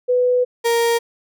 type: tone pair in turn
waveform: sine / 35% pulse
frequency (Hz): 496.6 / 466.5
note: B4 / A#4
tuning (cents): +9 / +1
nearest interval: minor second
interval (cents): 108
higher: first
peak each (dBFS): -13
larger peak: neither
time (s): 0.08-0.45 / 0.64-0.99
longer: first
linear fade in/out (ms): 20
effects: none